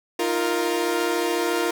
sawtooth chord, Eb suspended second, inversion none, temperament equal with one note detuned, 315.3 / 349.2 / 466.2 Hz, Eb4 / F4 / Bb4, +23 / 0 / 0 cents, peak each -25 / -20 / -22 dBFS, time 0.19-1.71 s, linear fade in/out 5 ms, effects none

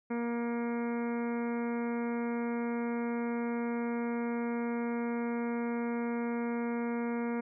harmonic tone with a mistuned harmonic, 235.9 Hz, A#3, 21 cents sharp, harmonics 1 / 2 / 3 / 4 / 5 / 6 / 7 / 8 / 9 / 10, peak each -32 / -37 / -46 / -44 / -50 / -48 / -52 / -54 / -49 / -56 dBFS, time 0.1-7.41 s, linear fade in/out 10 ms, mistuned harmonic 9, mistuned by +23 cents, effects none

